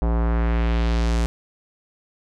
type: tone with low-pass filter sweep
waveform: square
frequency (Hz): 57.4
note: A#1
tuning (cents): -26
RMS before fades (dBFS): -20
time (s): 0.02-1.26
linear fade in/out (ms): 0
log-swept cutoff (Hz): 840 to 8500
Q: 1.2
effects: none